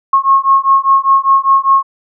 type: beating tone pair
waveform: sine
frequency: 1084 / 1089 Hz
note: C#6 / C#6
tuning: -39 / -31 cents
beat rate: 5 Hz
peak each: -10 dBFS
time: 0.13-1.83 s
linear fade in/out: 5 ms
effects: none